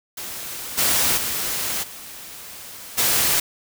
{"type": "noise with level steps", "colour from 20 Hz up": "white", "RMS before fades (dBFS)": [-32, -19, -25, -38, -19], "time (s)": [0.17, 3.4], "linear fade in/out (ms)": 5, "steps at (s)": [0.77, 1.16, 1.82, 2.97], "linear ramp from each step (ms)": 20, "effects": []}